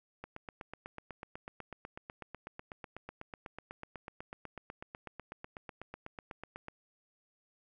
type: click train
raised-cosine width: 0.5 ms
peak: -28 dBFS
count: 53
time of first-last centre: 0.24-6.684 s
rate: 8.07 Hz
effects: none